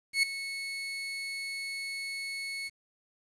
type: tone with ADSR envelope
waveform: 30% pulse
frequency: 2200 Hz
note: C#7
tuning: 14 cents flat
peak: -18 dBFS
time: 0.13-2.7 s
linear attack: 100 ms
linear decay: 5 ms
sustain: -14 dB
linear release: 32 ms
effects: resampled to 24000 Hz + 9-bit